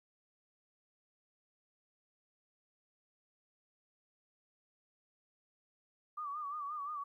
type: tone with vibrato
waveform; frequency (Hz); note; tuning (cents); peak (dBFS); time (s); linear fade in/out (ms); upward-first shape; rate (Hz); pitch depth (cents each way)
sine; 1175; D6; +1; -38; 6.17-7.04; 10; sine; 5.7; 84
effects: 13-bit